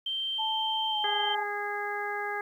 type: tone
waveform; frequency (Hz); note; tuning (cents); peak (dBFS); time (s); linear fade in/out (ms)
sine; 3136; G7; 0; -29; 0.06-1.35; 5
type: tone with pitch glide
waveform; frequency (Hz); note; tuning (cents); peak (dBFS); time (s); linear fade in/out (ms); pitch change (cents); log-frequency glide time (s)
sine; 880 to 849.5; A5 to G#5; 0 to +39; -30; 0.38-1.44; 20; -61; 0.9-0.97
type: harmonic tone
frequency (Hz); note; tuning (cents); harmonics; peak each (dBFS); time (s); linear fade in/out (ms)
411.3; G#4; -17; 1 / 2 / 3 / 4 / 5; -37 / -35 / -39 / -35 / -39; 1.04-2.41; 2
effects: 10-bit